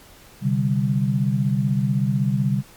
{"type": "chord", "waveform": "sine", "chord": "C suspended second", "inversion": "none", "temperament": "equal", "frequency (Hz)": [130.81, 146.83, 196], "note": ["C3", "D3", "G3"], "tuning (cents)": [0, 0, 0], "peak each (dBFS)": [-21, -23, -22], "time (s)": [0.41, 2.63], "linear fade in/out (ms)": 50, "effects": ["pink hiss -48 dBFS RMS until 2.76 s", "MP3 96 kbps"]}